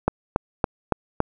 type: click train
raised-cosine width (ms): 1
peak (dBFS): -4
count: 5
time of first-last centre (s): 0.08-1.204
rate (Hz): 3.56
effects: none